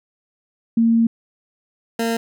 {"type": "tone pair in turn", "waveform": ["sine", "20% pulse"], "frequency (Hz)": [229.2, 229.2], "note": ["A#3", "A#3"], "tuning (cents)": [-29, -29], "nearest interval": "unison", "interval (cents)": 0, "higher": "neither", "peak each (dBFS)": [-12, -14], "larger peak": "first", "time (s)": [[0.77, 1.07], [1.99, 2.17]], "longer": "first", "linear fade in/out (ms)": 5, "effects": []}